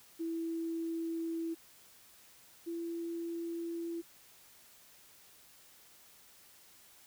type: tone pair in turn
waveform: sine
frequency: 330 / 336.7 Hz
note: E4 / E4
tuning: +2 / +37 cents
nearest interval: unison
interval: 35 cents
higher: second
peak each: -34 / -36 dBFS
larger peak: first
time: 0.19-1.55 / 2.66-4.02 s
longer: neither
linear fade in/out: 20 ms
effects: white hiss -60 dBFS RMS until 7.06 s